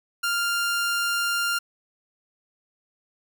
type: tone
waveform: sawtooth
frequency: 1396.9 Hz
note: F6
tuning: in tune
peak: -19 dBFS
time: 0.23-1.59 s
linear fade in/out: 10 ms
effects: none